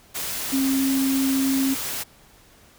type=tone in noise; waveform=sine; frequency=268.6 Hz; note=C4; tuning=46 cents sharp; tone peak=-19 dBFS; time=0.52-1.75 s; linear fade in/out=20 ms; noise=white; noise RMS=-29 dBFS; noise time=0.14-2.04 s; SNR=+7 dB; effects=pink hiss -53 dBFS RMS until 2.78 s